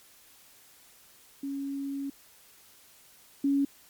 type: tone pair in turn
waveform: sine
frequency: 277.2 / 279 Hz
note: C#4 / C#4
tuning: 0 / +11 cents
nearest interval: unison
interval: 11 cents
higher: second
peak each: -31 / -22 dBFS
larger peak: second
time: 1.43-2.1 / 3.44-3.65 s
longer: first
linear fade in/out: 5 ms
effects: white hiss -57 dBFS RMS until 3.89 s + MP3 96 kbps